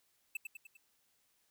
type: tone with echo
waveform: square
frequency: 2637 Hz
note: E7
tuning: in tune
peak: -36 dBFS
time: 0.35-0.37 s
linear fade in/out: 5 ms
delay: 100 ms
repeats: 4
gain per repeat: -5 dB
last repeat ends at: 0.77 s
effects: white hiss -75 dBFS RMS until 1.5 s